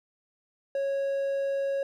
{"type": "tone", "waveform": "triangle", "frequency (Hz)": 551, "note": "C#5", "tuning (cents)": -11, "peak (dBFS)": -24, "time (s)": [0.75, 1.83], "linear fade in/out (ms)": 2, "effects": []}